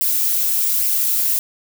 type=noise with flanger; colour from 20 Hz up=violet; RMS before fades=-18 dBFS; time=0.01-1.39 s; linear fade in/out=0 ms; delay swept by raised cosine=0.38 to 5.28 ms; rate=1.2 Hz; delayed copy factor=+0.5; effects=none